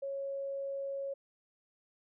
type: tone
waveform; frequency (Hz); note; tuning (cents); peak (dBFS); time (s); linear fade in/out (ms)
sine; 551; C#5; -11; -35; 0.02-1.14; 10
effects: none